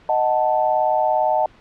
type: chord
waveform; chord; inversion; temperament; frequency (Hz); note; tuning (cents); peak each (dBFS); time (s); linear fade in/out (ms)
sine; D# diminished; none; equal; 622.3 / 740 / 880; D#5 / F#5 / A5; 0 / 0 / 0; -20; 0.09-1.46; 2
effects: pink hiss -50 dBFS RMS until 1.6 s + low-pass 3000 Hz 12 dB/octave